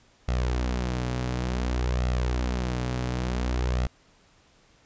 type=tone with flanger; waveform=sawtooth; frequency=61.74 Hz; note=B1; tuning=in tune; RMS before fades=-27 dBFS; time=0.28-3.87 s; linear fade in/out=5 ms; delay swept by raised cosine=1.5 to 7.3 ms; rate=0.56 Hz; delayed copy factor=+0.5; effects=pink hiss -60 dBFS RMS until 4.85 s + resampled to 16000 Hz